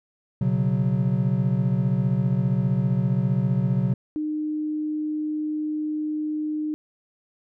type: chord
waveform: triangle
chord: B suspended second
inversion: none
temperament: equal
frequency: 123.47 / 138.59 / 185 Hz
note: B2 / C#3 / F#3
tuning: 0 / 0 / 0 cents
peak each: -22 dBFS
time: 0.41-3.94 s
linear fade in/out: 5 ms
type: tone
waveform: sine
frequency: 305.2 Hz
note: D#4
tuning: 33 cents flat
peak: -24 dBFS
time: 4.16-6.74 s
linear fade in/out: 0 ms
effects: none